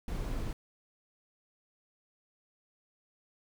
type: noise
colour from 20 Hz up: brown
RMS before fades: -35 dBFS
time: 0.08-0.53 s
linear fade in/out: 2 ms
effects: none